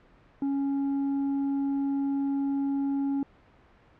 sine tone with tanh clipping, 277.2 Hz, C#4, in tune, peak -26 dBFS, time 0.42-3.23 s, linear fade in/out 2 ms, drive 4 dB, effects pink hiss -58 dBFS RMS until 3.99 s + low-pass 2000 Hz 12 dB/octave

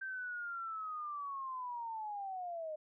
sine linear sweep, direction down, 1568 to 606 Hz, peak -39 dBFS, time 0.01-2.76 s, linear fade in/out 10 ms, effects none

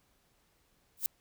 violet noise with exponential growth, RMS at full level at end -26 dBFS, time 0.97-1.06 s, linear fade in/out 1 ms, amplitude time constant 19 ms, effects pink hiss -71 dBFS RMS until 1.2 s

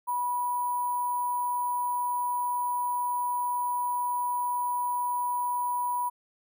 sine tone with sample-and-hold, 979 Hz, B5, 15 cents flat, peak -26 dBFS, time 0.07-6.1 s, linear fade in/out 20 ms, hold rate 11025 Hz, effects none

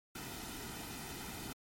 pink noise with comb filter, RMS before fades -45 dBFS, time 0.15-1.53 s, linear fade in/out 5 ms, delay 1.8 ms, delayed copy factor -0.6, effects MP3 64 kbps

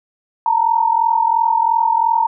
sine tone pair together, 897.1 / 940 Hz, A5 / A#5, +33 / +14 cents, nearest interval minor second, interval 81 cents, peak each -15 dBFS, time 0.46-2.27 s, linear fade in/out 2 ms, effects none

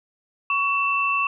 sine tone pair together, 1122 / 2669 Hz, C#6 / E7, +21 / +21 cents, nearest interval octave + minor third, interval 1500 cents, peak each -22 dBFS, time 0.5-1.27 s, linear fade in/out 2 ms, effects none

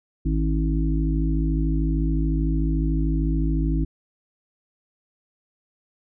harmonic tone with a mistuned harmonic, 53.6 Hz, A1, 45 cents flat, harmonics 1 / 3 / 5 / 6, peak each -21 / -26 / -28 / -29 dBFS, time 0.25-3.85 s, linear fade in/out 10 ms, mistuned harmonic 3, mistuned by -53 cents, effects none

